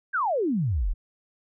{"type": "exponential sweep", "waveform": "sine", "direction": "down", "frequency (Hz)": [1661.2, 33.05], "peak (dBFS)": -22, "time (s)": [0.13, 0.94], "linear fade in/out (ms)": 20, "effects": []}